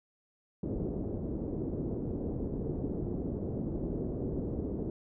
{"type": "low-pass noise", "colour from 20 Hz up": "white", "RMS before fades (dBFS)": -35, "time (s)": [0.63, 4.9], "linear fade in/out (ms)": 2, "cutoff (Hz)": 400, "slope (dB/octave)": 24, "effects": []}